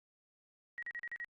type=tone bursts; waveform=sine; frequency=1900 Hz; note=A#6; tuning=33 cents sharp; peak=-39 dBFS; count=6; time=0.78-1.245 s; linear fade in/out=0 ms; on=45 ms; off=39 ms; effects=Opus 48 kbps

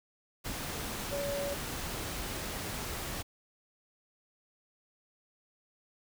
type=tone in noise; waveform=sine; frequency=566 Hz; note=C#5; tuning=36 cents sharp; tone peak=-33 dBFS; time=1.11-1.55 s; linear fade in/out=20 ms; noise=pink; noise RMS=-38 dBFS; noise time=0.44-3.23 s; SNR=+2 dB; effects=none

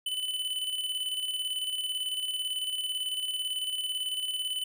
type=tone with tremolo; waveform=square; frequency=3013 Hz; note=F#7; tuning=31 cents sharp; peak=-29 dBFS; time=0.06-4.64 s; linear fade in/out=5 ms; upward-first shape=square; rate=18 Hz; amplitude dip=45%; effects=none

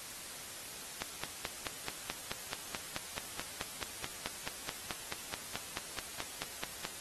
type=click train; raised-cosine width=0.2 ms; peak=-17 dBFS; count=28; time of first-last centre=1.02-6.852 s; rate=4.63 Hz; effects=white hiss -46 dBFS RMS until 7 s + AAC 32 kbps

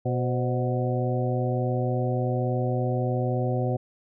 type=harmonic tone with a mistuned harmonic; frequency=123.47 Hz; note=B2; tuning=in tune; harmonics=1 / 2 / 3 / 4 / 5 / 6; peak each=-25 / -32 / -32 / -31 / -35 / -34 dBFS; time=0.05-3.77 s; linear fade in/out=10 ms; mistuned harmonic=4; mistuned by=+76 cents; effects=none

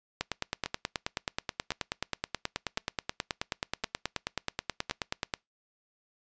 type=two click trains; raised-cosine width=0.2 ms; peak=-15 / -12 dBFS; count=5 / 49; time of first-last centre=0.66-4.897 / 0.21-5.338 s; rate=0.944 / 9.36 Hz; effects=noise-tail reverb RT60 0.2 s tail -26 dB re dry + resampled to 16000 Hz

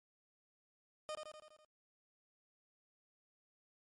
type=tone with echo; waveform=30% pulse; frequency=614 Hz; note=D#5; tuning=23 cents flat; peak=-38 dBFS; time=1.09-1.15 s; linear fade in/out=0 ms; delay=83 ms; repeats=6; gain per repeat=-4 dB; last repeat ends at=1.648 s; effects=low-pass 12000 Hz 12 dB/octave + MP3 48 kbps

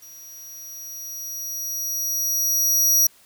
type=tone with level ramp; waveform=sawtooth; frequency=5760 Hz; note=F#8; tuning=47 cents flat; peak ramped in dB=-39 to -11 dBFS; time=0.02-3.07 s; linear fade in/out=5 ms; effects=white hiss -54 dBFS RMS until 3.25 s

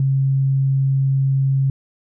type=tone; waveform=sine; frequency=135.4 Hz; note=C#3; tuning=40 cents flat; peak=-14 dBFS; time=0-1.7 s; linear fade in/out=2 ms; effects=none

